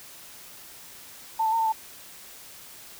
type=tone with pitch steps; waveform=sine; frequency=892 / 879 / 913 / 893 / 882 Hz; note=A5 / A5 / A#5 / A5 / A5; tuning=+23 / -2 / -36 / +25 / +4 cents; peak=-21 dBFS; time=1.39-1.725 s; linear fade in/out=10 ms; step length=67 ms; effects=white hiss -46 dBFS RMS until 2.99 s